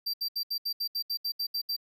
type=tone bursts; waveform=square; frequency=4699 Hz; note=D8; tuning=in tune; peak=-29 dBFS; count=12; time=0.06-1.765 s; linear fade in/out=10 ms; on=77 ms; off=71 ms; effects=none